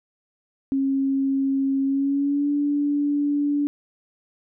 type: tone with pitch glide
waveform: sine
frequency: 271.4 to 289.2 Hz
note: C#4 to D4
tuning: -36 to -27 cents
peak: -19 dBFS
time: 0.72-3.67 s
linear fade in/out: 0 ms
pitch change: +109 cents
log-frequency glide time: 1.84-2.5 s
effects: none